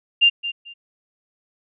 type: tone with echo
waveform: sine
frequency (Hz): 2794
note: F7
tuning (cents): 0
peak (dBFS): -10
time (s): 0.21-0.3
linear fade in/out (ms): 20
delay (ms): 220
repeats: 2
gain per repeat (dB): -13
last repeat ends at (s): 0.74
effects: none